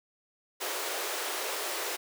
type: high-pass noise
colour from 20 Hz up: pink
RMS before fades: -34 dBFS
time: 0.6-1.97 s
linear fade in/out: 20 ms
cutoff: 360 Hz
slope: 48 dB/octave
effects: none